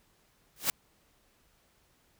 white noise with exponential growth, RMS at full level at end -23 dBFS, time 0.56-0.7 s, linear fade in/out 1 ms, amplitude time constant 29 ms, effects pink hiss -68 dBFS RMS until 2.19 s

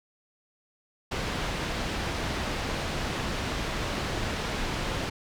pink low-pass noise, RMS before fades -31 dBFS, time 1.11-5.1 s, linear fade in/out 10 ms, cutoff 4600 Hz, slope 12 dB/octave, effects none

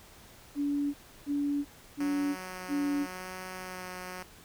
sine tone bursts, 286.8 Hz, D4, 41 cents flat, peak -27 dBFS, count 4, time 0.55-3.07 s, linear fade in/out 50 ms, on 390 ms, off 320 ms
5% pulse tone with vibrato, 183.9 Hz, F#3, 10 cents flat, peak -28 dBFS, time 2-4.23 s, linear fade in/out 5 ms, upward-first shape sine, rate 0.87 Hz, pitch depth 13 cents each way
effects pink hiss -54 dBFS RMS until 4.44 s

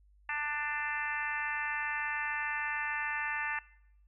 harmonic tone, 296.1 Hz, D4, 14 cents sharp, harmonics 3 / 4 / 5 / 6 / 7 / 8 / 9, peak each -40 / -43 / -42 / -36 / -41 / -45 / -41 dBFS, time 0.29-3.59 s, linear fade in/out 2 ms, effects noise-tail reverb RT60 0.8 s tail -22 dB re dry + added 50 Hz sine -60 dBFS peak until 4.07 s

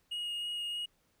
triangle tone with vibrato, 2872 Hz, F7, 48 cents sharp, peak -33 dBFS, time 0.11-0.86 s, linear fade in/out 10 ms, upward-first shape sine, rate 3.2 Hz, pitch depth 9 cents each way, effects pink hiss -73 dBFS RMS until 1.2 s

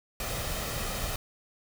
pink noise with comb filter, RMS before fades -33 dBFS, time 0.2-1.16 s, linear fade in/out 2 ms, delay 1.6 ms, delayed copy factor +0.5, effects none

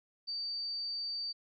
sine tone, 4617 Hz, D8, 30 cents flat, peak -35 dBFS, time 0.27-1.33 s, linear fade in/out 20 ms, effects none

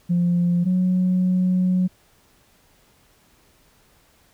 sine tone pair in turn, 174.61 / 183.24 Hz, F3 / F#3, 0 / -17 cents, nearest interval minor second, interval 83 cents, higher second, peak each -15 dBFS, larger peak neither, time 0.09-0.65 / 0.65-1.88 s, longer second, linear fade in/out 20 ms, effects tanh soft clip ceiling -13 dBFS + pink hiss -58 dBFS RMS until 4.33 s

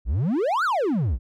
triangle exponential two-way sweep, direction up then down, 49.59 to 1556 to 49.59 Hz, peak -18 dBFS, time 0.05-1.19 s, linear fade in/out 50 ms, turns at 0.64 s, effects none

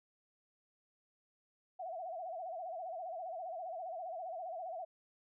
sine tone with vibrato, 698.5 Hz, F5, in tune, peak -40 dBFS, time 1.79-4.85 s, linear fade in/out 10 ms, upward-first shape sine, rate 15 Hz, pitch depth 140 cents each way, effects none

